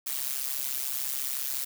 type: noise with amplitude modulation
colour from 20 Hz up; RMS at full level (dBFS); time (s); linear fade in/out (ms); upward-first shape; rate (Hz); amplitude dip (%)
blue; -28; 0.06-1.65; 10; sine; 134; 90
effects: none